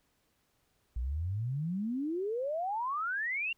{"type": "exponential sweep", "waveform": "sine", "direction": "up", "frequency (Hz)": [56.2, 2821], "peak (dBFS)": -31, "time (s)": [0.96, 3.53], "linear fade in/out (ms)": 5, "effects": ["pink hiss -74 dBFS RMS until 3.57 s"]}